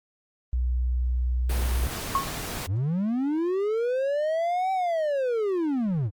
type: tone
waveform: sine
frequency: 61.74 Hz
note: B1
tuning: in tune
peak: -22 dBFS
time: 0.53-1.87 s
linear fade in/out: 0 ms
type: noise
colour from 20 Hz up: pink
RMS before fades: -33 dBFS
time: 1.49-2.67 s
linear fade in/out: 10 ms
type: tone with exponential decay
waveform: sine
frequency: 1094 Hz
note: C#6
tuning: 23 cents flat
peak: -17 dBFS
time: 2.15-2.33 s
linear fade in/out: 2 ms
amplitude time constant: 39 ms
type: linear two-way sweep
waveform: triangle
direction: up then down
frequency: 79.7 to 771 to 89.8 Hz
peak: -21 dBFS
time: 2.66-6.11 s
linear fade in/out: 50 ms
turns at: 4.72 s
effects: Opus 32 kbps